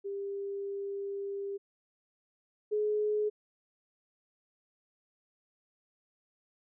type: tone pair in turn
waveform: sine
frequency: 398.1 / 421.8 Hz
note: G4 / G#4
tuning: +27 / +27 cents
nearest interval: minor second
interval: 100 cents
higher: second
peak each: -34 / -27 dBFS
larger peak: second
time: 0.04-1.58 / 2.71-3.3 s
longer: first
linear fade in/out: 20 ms
effects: none